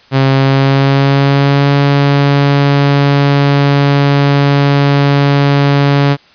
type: tone with pitch glide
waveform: sawtooth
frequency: 134.8 to 141.42 Hz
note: C#3 to C#3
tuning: -48 to +35 cents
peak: -3 dBFS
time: 0.11-6.17 s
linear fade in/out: 50 ms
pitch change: +83 cents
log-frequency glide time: 0.3-1.72 s
effects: white hiss -44 dBFS RMS until 6.34 s + resampled to 11025 Hz